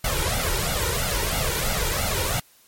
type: noise with flanger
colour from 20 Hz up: pink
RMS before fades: -24 dBFS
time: 0.04-2.4 s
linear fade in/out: 5 ms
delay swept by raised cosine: 1.4 to 2.16 ms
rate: 3 Hz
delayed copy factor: +0.8
effects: white hiss -56 dBFS RMS until 2.67 s + MP3 64 kbps